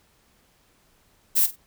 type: noise with echo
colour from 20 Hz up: violet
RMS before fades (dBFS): -19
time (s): 1.35-1.47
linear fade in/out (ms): 20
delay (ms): 47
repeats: 2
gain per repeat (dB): -14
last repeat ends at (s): 1.564
effects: pink hiss -62 dBFS RMS until 1.66 s